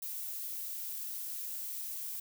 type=noise; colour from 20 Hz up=violet; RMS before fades=-40 dBFS; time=0.02-2.2 s; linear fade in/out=5 ms; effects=none